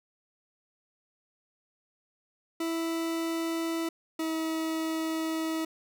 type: tone pair in turn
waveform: 40% pulse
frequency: 329.4 / 321.1 Hz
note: E4 / E4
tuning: -1 / -45 cents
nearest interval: unison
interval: 44 cents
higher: first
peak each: -28 dBFS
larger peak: neither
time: 2.6-3.89 / 4.19-5.65 s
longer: second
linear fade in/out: 5 ms
effects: none